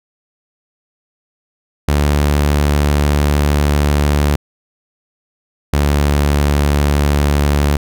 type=tone pair in turn; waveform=sawtooth; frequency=73 / 72.37 Hz; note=D2 / D2; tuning=-10 / -25 cents; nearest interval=unison; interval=15 cents; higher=first; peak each=-7 dBFS; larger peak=neither; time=1.88-4.36 / 5.73-7.77 s; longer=first; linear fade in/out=5 ms; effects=none